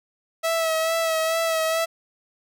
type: tone with vibrato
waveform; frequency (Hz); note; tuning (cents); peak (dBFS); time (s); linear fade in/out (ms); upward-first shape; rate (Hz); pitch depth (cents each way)
sawtooth; 650; E5; -24; -17; 0.43-1.86; 20; sine; 2.3; 28
effects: none